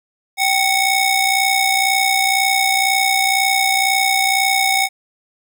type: ring-modulated tone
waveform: sawtooth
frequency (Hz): 1488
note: F#6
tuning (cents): +9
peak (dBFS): -7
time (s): 0.37-4.89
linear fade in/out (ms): 50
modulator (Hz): 713
effects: none